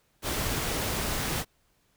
pink noise, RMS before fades -30 dBFS, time 0.22-1.45 s, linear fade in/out 50 ms, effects pink hiss -69 dBFS RMS until 1.96 s

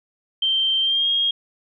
sine tone with pitch glide, 3136 to 3254 Hz, G7 to G#7, 0 to -36 cents, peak -17 dBFS, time 0.42-1.31 s, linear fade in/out 5 ms, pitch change +64 cents, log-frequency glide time 0.81-1.08 s, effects none

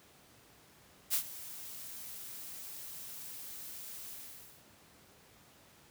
blue noise with ADSR envelope, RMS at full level -29 dBFS, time 1.1-4.65 s, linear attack 39 ms, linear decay 87 ms, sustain -17 dB, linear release 550 ms, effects pink hiss -61 dBFS RMS until 5.9 s + high-pass 80 Hz 12 dB/octave

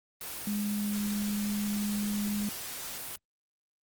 sine tone in noise, 206.6 Hz, G#3, 9 cents flat, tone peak -29 dBFS, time 0.47-2.49 s, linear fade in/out 2 ms, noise white, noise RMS -39 dBFS, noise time 0.21-3.16 s, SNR +7 dB, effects Opus 24 kbps

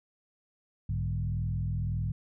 sine tone with frequency modulation, 105.5 Hz, G#2, 28 cents sharp, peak -28 dBFS, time 0.89-2.12 s, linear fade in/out 5 ms, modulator 41.8 Hz, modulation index 1.2, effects none

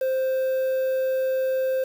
triangle tone with quantisation, 523.3 Hz, C5, in tune, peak -19 dBFS, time 0.01-1.84 s, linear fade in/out 5 ms, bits 7, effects none

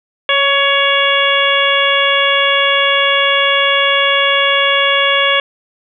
harmonic tone with a mistuned harmonic, 560 Hz, C#5, 18 cents sharp, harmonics 1 / 2 / 3 / 4 / 5 / 6, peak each -17 / -17 / -17 / -17 / -17 / -17 dBFS, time 0.29-5.4 s, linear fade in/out 2 ms, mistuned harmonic 1, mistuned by -16 cents, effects none

